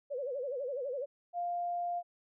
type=tone with vibrato; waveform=sine; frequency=530 Hz; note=C5; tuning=22 cents sharp; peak=-34 dBFS; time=0.1-1.06 s; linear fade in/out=20 ms; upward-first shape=sine; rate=12 Hz; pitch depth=160 cents each way
type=tone; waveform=sine; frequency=700 Hz; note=F5; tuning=4 cents sharp; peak=-32 dBFS; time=1.33-2.03 s; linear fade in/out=50 ms
effects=none